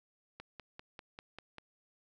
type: click train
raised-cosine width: 0.3 ms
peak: -30 dBFS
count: 7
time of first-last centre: 0.4-1.583 s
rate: 5.07 Hz
effects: none